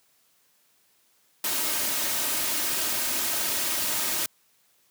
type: noise with comb filter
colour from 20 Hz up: white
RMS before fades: -27 dBFS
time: 1.44-4.26 s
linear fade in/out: 2 ms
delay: 3.2 ms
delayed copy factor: +0.5
effects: white hiss -65 dBFS RMS until 4.9 s + high-pass 100 Hz 12 dB/octave